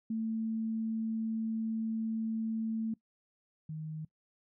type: tone pair in turn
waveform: sine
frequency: 222.8 / 156.05 Hz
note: A3 / D#3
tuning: +22 / +5 cents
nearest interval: tritone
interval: 617 cents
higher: first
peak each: -31 / -37 dBFS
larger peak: first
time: 0.1-2.94 / 3.69-4.05 s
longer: first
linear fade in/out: 5 ms
effects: noise-tail reverb RT60 0.1 s tail -21 dB re dry